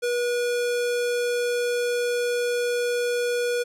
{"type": "tone", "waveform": "square", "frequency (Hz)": 483.9, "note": "B4", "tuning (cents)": -35, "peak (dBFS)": -23, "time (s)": [0.02, 3.64], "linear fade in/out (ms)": 20, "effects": ["low-pass 12000 Hz 12 dB/octave"]}